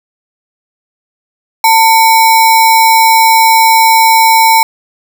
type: tone with sample-and-hold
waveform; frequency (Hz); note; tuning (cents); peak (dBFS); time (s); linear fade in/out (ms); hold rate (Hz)
sine; 900; A5; +39; -3; 1.64-4.63; 2; 3150
effects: none